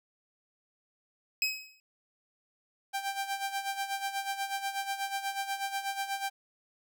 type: tone with exponential decay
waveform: 25% pulse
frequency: 2548 Hz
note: D#7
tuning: 41 cents sharp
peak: -20 dBFS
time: 1.42-1.8 s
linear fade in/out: 1 ms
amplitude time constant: 81 ms
type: tone with tremolo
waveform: sawtooth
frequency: 787 Hz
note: G5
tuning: 7 cents sharp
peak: -26 dBFS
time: 2.93-6.3 s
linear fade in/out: 20 ms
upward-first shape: sine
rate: 8.2 Hz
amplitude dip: 70%
effects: none